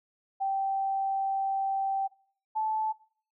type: tone pair in turn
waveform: sine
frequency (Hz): 779 / 871.5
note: G5 / A5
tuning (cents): -11 / -17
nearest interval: major second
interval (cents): 194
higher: second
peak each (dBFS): -26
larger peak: neither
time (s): 0.4-2.08 / 2.55-2.93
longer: first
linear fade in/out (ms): 20
effects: noise-tail reverb RT60 0.5 s tail -20 dB re dry